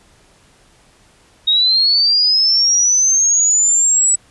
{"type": "linear sweep", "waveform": "sine", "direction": "up", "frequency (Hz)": [3729, 7902], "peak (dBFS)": -10, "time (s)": [1.47, 4.16], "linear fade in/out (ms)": 10, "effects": ["pink hiss -51 dBFS RMS until 4.3 s", "resampled to 24000 Hz"]}